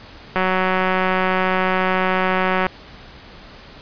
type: click train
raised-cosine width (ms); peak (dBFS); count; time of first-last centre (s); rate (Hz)
0.5; -4; 430; 0.36-2.666; 186
effects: pink hiss -41 dBFS RMS until 3.81 s + resampled to 11025 Hz